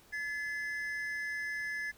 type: tone pair together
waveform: triangle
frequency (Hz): 1716 / 2041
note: A6 / C7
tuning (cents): -44 / -44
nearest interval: minor third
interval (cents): 300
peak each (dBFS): -34 / -39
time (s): 0.12-1.92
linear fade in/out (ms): 20
effects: pink hiss -61 dBFS RMS until 1.97 s